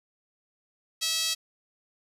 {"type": "tone with high-pass filter", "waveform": "sawtooth", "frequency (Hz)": 650, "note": "E5", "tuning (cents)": -24, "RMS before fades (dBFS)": -28, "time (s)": [1.01, 1.35], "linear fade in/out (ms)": 20, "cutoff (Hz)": 4000, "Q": 1.9, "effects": ["resampled to 32000 Hz", "9-bit"]}